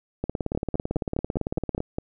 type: two click trains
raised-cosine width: 2 ms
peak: -13 / -13 dBFS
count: 8 / 29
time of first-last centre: 0.55-1.984 / 0.24-1.804 s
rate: 4.88 / 17.9 Hz
effects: none